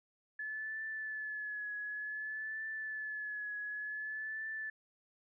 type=tone with vibrato; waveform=sine; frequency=1721 Hz; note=A6; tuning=39 cents flat; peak=-38 dBFS; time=0.39-4.7 s; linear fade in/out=5 ms; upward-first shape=triangle; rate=0.55 Hz; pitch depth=44 cents each way; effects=none